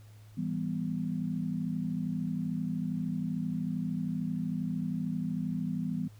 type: chord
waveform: sine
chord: E minor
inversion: none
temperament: just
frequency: 164.81 / 197.78 / 247.2 Hz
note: E3 / G3 / B3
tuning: 0 / +16 / +2 cents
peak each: -34 / -35 / -35 dBFS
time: 0.37-6.08 s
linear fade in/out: 10 ms
effects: added 106 Hz sine -50 dBFS peak until 6.19 s + pink hiss -63 dBFS RMS until 6.19 s